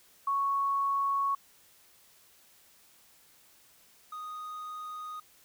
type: tone pair in turn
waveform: sine / triangle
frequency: 1108.7 / 1242.1 Hz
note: C#6 / D#6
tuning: 0 / -3 cents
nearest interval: major second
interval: 197 cents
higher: second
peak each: -26 / -36 dBFS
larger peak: first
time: 0.27-1.35 / 4.12-5.2 s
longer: neither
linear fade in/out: 5 ms
effects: white hiss -61 dBFS RMS until 5.44 s